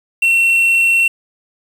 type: tone with quantisation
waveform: triangle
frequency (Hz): 2716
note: F7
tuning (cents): -49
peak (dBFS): -8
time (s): 0.22-1.08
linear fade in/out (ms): 5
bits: 6
effects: none